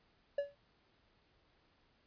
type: tone with exponential decay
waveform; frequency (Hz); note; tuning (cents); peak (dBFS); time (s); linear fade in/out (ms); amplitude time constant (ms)
triangle; 569; C#5; +45; -27; 0.38-0.55; 5; 36
effects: pink hiss -72 dBFS RMS until 2.06 s + resampled to 11025 Hz